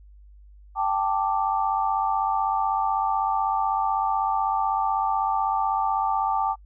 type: chord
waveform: sine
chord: G suspended second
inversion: none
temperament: equal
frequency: 784 / 880 / 1174.7 Hz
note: G5 / A5 / D6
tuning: 0 / 0 / 0 cents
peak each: -25 / -25 / -27 dBFS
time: 0.75-6.56 s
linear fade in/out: 50 ms
effects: noise-tail reverb RT60 0.1 s tail -25 dB re dry + added 50 Hz sine -46 dBFS peak until 6.65 s